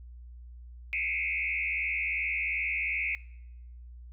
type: tone with frequency modulation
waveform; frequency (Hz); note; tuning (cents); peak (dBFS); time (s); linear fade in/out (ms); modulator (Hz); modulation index
sine; 2354; D7; +3; -28; 0.93-3.15; 0; 82.7; 3
effects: noise-tail reverb RT60 0.9 s tail -21 dB re dry + added 60 Hz sine -44 dBFS peak until 4.12 s